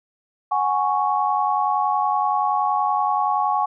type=chord; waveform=sine; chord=F# suspended second; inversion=none; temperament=equal; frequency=740 / 830.6 / 1108.7 Hz; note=F#5 / G#5 / C#6; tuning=0 / 0 / 0 cents; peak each=-24 / -21 / -22 dBFS; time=0.51-3.66 s; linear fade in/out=10 ms; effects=none